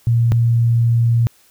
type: tone pair in turn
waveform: sine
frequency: 117 / 117 Hz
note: A#2 / A#2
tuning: +7 / +7 cents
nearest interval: unison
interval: 0 cents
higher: neither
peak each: -11 dBFS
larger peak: neither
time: 0.07-0.32 / 0.32-1.27 s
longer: second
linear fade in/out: 0 ms
effects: white hiss -53 dBFS RMS until 1.5 s